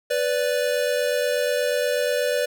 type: tone pair together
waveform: square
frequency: 495.7 / 584 Hz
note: B4 / D5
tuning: +6 / -10 cents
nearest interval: minor third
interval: 284 cents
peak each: -24 dBFS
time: 0.1-2.46 s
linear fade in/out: 10 ms
effects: none